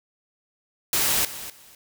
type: noise with echo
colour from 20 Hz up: white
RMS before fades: -22 dBFS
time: 0.93-1.25 s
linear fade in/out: 2 ms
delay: 250 ms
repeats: 2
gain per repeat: -14 dB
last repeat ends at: 1.75 s
effects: none